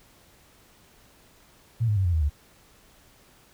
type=tone with pitch steps; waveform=sine; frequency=115.2 / 105.03 / 95.76 / 87.31 / 79.6 / 72.57 Hz; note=A#2 / G#2 / G2 / F2 / D#2 / D2; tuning=-20 / +20 / -40 / 0 / +40 / -20 cents; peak=-20 dBFS; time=1.8-2.298 s; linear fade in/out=20 ms; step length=83 ms; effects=pink hiss -57 dBFS RMS until 3.53 s